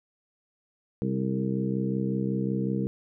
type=harmonic tone with a mistuned harmonic; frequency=65.41 Hz; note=C2; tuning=in tune; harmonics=2 / 3 / 4 / 5 / 6 / 7; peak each=-31 / -28 / -35 / -34 / -40 / -35 dBFS; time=1.02-2.87 s; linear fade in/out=0 ms; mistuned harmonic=6; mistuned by=+18 cents; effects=none